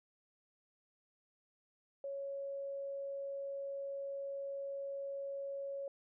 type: tone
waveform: sine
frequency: 554.4 Hz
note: C#5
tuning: in tune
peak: -39 dBFS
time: 2.04-5.88 s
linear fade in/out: 2 ms
effects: none